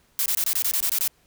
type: noise bursts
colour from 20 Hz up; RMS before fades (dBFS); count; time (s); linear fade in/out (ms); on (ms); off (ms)
blue; -23; 10; 0.19-1.077; 0; 68; 23
effects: pink hiss -62 dBFS RMS until 1.26 s